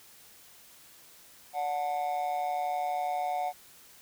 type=tone with amplitude modulation; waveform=triangle; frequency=731 Hz; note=F#5; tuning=21 cents flat; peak=-23 dBFS; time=1.53-3.53 s; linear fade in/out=50 ms; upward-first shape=sine; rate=152 Hz; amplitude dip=80%; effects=white hiss -55 dBFS RMS until 4.01 s